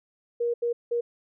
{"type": "tone bursts at uneven times", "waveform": "sine", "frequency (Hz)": 473.9, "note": "A#4", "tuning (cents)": 28, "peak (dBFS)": -23, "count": 3, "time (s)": [[0.4, 0.54], [0.62, 0.73], [0.91, 1.01]], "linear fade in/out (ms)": 10, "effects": []}